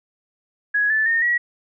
sine tone with pitch steps, 1671 / 1750 / 1832.8 / 1919.5 Hz, G#6 / A6 / A#6 / B6, +10 / -10 / -30 / -50 cents, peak -16 dBFS, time 0.74-1.38 s, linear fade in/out 10 ms, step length 160 ms, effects none

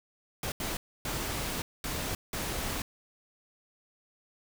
pink noise bursts at uneven times, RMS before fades -34 dBFS, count 5, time 0.43-0.52 / 0.6-0.77 / 1.05-1.62 / 1.84-2.15 / 2.33-2.82 s, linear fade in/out 2 ms, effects none

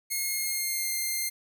5% pulse tone with pitch glide, 2154 to 2105 Hz, C7 to C7, +50 to +10 cents, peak -18 dBFS, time 0.1-1.3 s, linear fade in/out 20 ms, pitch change -40 cents, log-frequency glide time 0.26-0.94 s, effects none

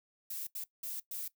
violet noise bursts at uneven times, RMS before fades -40 dBFS, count 4, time 0.3-0.47 / 0.55-0.64 / 0.83-1 / 1.11-1.28 s, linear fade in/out 5 ms, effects noise-tail reverb RT60 0.1 s tail -18 dB re dry

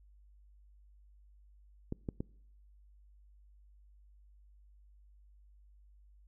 clicks, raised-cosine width 3 ms, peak -23 dBFS, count 3, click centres 1.924 / 2.088 / 2.205 s, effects noise-tail reverb RT60 0.7 s tail -25 dB re dry + added 50 Hz sine -58 dBFS peak until 6.27 s

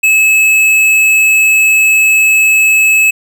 sine tone with hard clipping, 2592 Hz, E7, 30 cents flat, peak -7 dBFS, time 0.03-3.11 s, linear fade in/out 10 ms, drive 11 dB, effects none

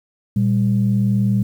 sine tone pair together, 117.65 / 198 Hz, A#2 / G3, +16 / +18 cents, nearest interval major sixth, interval 902 cents, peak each -16 dBFS, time 0.36-1.43 s, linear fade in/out 5 ms, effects tanh soft clip ceiling -7 dBFS + 8-bit

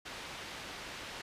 white low-pass noise, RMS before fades -45 dBFS, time 0.05-1.22 s, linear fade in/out 10 ms, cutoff 3400 Hz, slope 12 dB/octave, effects resampled to 32000 Hz

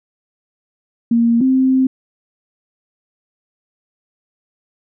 sine tone pair in turn, 233.1 / 261.6 Hz, A#3 / C4, 0 / 0 cents, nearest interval major second, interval 200 cents, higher second, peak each -10 dBFS, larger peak neither, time 1.11-1.41 / 1.41-1.87 s, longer second, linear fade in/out 5 ms, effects none

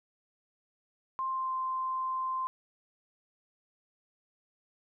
sine tone with pitch glide, 1053 to 1042.1 Hz, C6 to C6, +11 to -7 cents, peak -30 dBFS, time 1.19-2.47 s, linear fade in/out 0 ms, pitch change -18 cents, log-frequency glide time 1.29-1.53 s, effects none

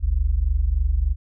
sine tone pair together, 46.89 / 70.2 Hz, F#1 / C#2, +24 / +22 cents, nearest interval perfect fifth, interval 698 cents, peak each -20 dBFS, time 0-1.16 s, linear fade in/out 50 ms, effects none

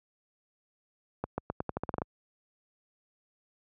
accelerating click train, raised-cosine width 1 ms, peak -17 dBFS, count 11, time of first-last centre 1.24-2.019 s, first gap 140 ms, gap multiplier 0.86, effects high-pass 60 Hz 12 dB/octave

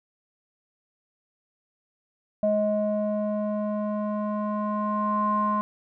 square tone with low-pass filter sweep, 210 Hz, G#3, 19 cents sharp, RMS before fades -26 dBFS, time 2.43-5.61 s, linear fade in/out 0 ms, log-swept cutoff 660 to 1100 Hz, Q 9.2, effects none

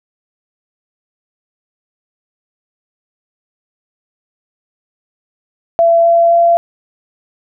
sine tone with pitch steps, 673 / 677.7 / 682.4 Hz, E5 / E5 / F5, +36 / +48 / -40 cents, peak -6 dBFS, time 5.79-6.57 s, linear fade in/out 0 ms, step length 260 ms, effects none

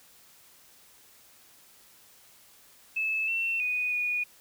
sine tone with pitch steps, 2610 / 2699 / 2481 / 2457 Hz, E7 / E7 / D#7 / D#7, -18 / +40 / -6 / -22 cents, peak -26 dBFS, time 2.96-4.24 s, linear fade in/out 10 ms, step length 320 ms, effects white hiss -57 dBFS RMS until 4.4 s

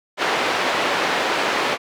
pink band-pass noise, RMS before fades -21 dBFS, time 0.17-1.78 s, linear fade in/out 50 ms, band 450 to 3100 Hz, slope 12 dB/octave, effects none

